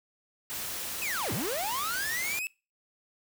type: noise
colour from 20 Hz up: white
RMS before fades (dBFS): -36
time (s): 0.5-2.39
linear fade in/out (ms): 0
type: linear two-way sweep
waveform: 45% pulse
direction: down then up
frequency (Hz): 2637 to 88 to 2637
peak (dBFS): -31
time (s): 1.02-2.47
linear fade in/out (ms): 0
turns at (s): 1.33
effects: noise-tail reverb RT60 0.3 s tail -23 dB re dry